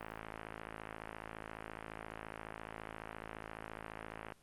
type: click train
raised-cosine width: 0.5 ms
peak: -28 dBFS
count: 236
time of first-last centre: 0.01-4.322 s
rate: 54.5 Hz
effects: pink hiss -67 dBFS RMS until 4.42 s + Opus 32 kbps